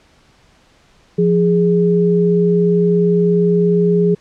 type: tone pair together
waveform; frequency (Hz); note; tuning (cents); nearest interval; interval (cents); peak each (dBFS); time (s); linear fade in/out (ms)
sine; 174.23 / 414.4; F3 / G#4; -4 / -4; octave + minor third; 1500; -13; 1.18-4.15; 10
effects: pink hiss -52 dBFS RMS until 4.2 s + low-pass 6000 Hz 12 dB/octave